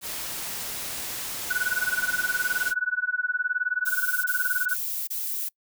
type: noise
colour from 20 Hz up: white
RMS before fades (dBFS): -33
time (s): 0.01-2.74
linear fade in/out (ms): 50
type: tone with tremolo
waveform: sine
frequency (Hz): 1480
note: F#6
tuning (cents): 0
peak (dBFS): -20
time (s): 1.5-4.76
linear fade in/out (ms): 10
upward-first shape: sine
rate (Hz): 19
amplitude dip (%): 95
type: noise bursts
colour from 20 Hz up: violet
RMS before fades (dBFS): -30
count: 4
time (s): 3.85-5.491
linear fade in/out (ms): 10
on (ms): 390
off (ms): 27
effects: noise-tail reverb RT60 0.1 s tail -26 dB re dry